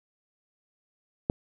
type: click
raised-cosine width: 2 ms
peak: -11 dBFS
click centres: 1.299 s
effects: none